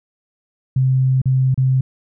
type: tone with dropouts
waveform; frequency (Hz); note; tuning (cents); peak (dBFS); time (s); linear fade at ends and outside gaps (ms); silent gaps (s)
sine; 130.81; C3; 0; -12; 0.76-1.81; 5; 1.217-1.256 / 1.544-1.576
effects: none